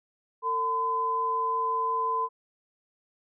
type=tone pair together; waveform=sine; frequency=451.4 / 1016 Hz; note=A4 / B5; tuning=+44 / +49 cents; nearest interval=octave + major second; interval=1405 cents; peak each=-34 / -25 dBFS; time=0.42-2.29 s; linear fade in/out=50 ms; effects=none